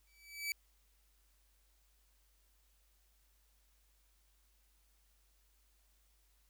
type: tone with exponential growth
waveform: sawtooth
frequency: 2300 Hz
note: D7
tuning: 37 cents flat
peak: -30 dBFS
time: 0.07-0.52 s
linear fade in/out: 1 ms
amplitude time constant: 97 ms
effects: added 50 Hz sine -70 dBFS peak until 6.49 s + white hiss -75 dBFS RMS until 6.49 s